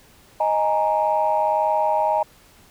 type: chord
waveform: sine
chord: D# suspended fourth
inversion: none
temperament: equal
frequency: 622.3 / 830.6 / 932.3 Hz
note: D#5 / G#5 / A#5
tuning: 0 / 0 / 0 cents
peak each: -21 dBFS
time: 0.4-2.23 s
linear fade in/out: 5 ms
effects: tanh soft clip ceiling -9 dBFS + pink hiss -52 dBFS RMS until 2.7 s